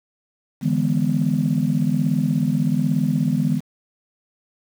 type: chord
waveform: sine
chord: E dominant seventh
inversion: third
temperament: just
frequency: 148.33 / 164.81 / 206 / 247.2 Hz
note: D3 / E3 / G#3 / B3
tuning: +18 / 0 / -14 / +2 cents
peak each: -22 / -22 / -22 / -22 dBFS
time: 0.61-3.61 s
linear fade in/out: 50 ms
effects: tanh soft clip ceiling -8 dBFS + 7-bit